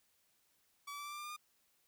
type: tone with pitch steps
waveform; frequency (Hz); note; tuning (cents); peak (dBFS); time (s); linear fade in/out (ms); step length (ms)
sawtooth; 1143 / 1152.9 / 1163 / 1173.1 / 1183.3 / 1193.6 / 1204 / 1214.5; D6 / D6 / D6 / D6 / D6 / D6 / D6 / D#6; -47 / -32 / -17 / -2 / +13 / +28 / +43 / -42; -40; 0.87-1.366; 10; 62
effects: white hiss -75 dBFS RMS until 1.87 s